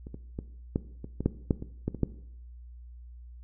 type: clicks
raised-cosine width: 3 ms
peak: -29 / -26 / -21 / -13 / -25 / -19 / -10 / -10 / -24 / -15 / -23 / -11 dBFS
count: 12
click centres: 0.069 / 0.144 / 0.389 / 0.759 / 1.044 / 1.206 / 1.26 / 1.508 / 1.624 / 1.88 / 1.947 / 2.033 s
effects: noise-tail reverb RT60 0.7 s tail -17 dB re dry + added 60 Hz sine -44 dBFS peak until 3.43 s